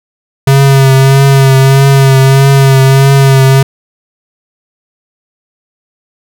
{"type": "tone with vibrato", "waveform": "square", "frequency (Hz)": 135.6, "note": "C#3", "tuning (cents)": -38, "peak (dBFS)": -3, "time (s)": [0.47, 3.63], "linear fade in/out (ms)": 5, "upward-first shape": "triangle", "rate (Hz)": 1.6, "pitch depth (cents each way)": 34, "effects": []}